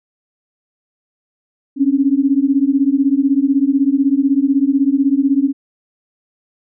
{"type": "beating tone pair", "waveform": "sine", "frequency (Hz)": [267.8, 283.8], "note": ["C4", "C#4"], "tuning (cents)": [40, 41], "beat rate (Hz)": 16, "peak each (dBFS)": [-14, -14], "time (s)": [1.76, 5.53], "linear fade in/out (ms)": 50, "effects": []}